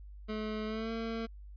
25% pulse tone with pitch glide, 215.4 to 226.8 Hz, A3 to A#3, -37 to -47 cents, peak -31 dBFS, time 0.28-1.27 s, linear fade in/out 20 ms, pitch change +90 cents, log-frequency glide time 0.66-0.91 s, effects added 50 Hz sine -46 dBFS peak until 1.56 s + resampled to 11025 Hz

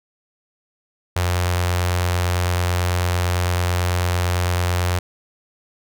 sawtooth tone with notch filter, 89 Hz, F2, 33 cents sharp, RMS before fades -20 dBFS, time 1.16-4.99 s, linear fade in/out 5 ms, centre 230 Hz, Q 0.51, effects none

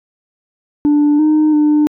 sine tone with pitch steps, 294.1 / 307.1 / 299.7 Hz, D4 / D#4 / D4, +3 / -23 / +35 cents, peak -6 dBFS, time 0.85-1.87 s, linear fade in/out 0 ms, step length 340 ms, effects tanh soft clip ceiling -7 dBFS

